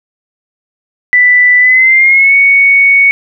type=tone with pitch glide; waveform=sine; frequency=1982 to 2225 Hz; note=B6 to C#7; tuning=+6 to +6 cents; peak=-3 dBFS; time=1.13-3.11 s; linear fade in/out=0 ms; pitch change=+200 cents; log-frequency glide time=1.59-2.35 s; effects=none